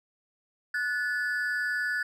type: ring-modulated tone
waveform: triangle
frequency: 1600 Hz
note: G6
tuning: 35 cents sharp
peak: -22 dBFS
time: 0.74-2.03 s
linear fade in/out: 5 ms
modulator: 130 Hz
effects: none